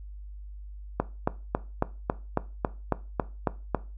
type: click train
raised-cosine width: 1 ms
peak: -9 dBFS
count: 11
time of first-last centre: 1-3.747 s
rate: 3.64 Hz
effects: noise-tail reverb RT60 0.3 s tail -17 dB re dry + added 50 Hz sine -39 dBFS peak until 3.97 s